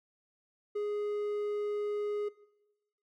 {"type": "tone", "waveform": "triangle", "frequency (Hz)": 415.3, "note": "G#4", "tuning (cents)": 0, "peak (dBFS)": -29, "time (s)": [0.75, 2.29], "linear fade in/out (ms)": 10, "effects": ["noise-tail reverb RT60 1.0 s tail -20 dB re dry"]}